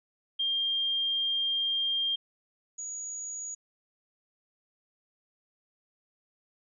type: tone pair in turn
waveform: sine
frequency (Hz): 3201 / 6783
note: G7 / G#8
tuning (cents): +36 / +36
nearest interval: octave + minor second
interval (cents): 1300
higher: second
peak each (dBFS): -26 / -35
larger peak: first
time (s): 0.39-2.16 / 2.78-3.55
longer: first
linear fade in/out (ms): 10
effects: none